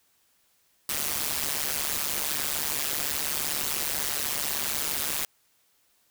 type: noise with amplitude modulation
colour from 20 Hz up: white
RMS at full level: -25 dBFS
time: 0.89-5.25 s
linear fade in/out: 2 ms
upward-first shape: sine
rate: 146 Hz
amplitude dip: 100%
effects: white hiss -67 dBFS RMS until 6.1 s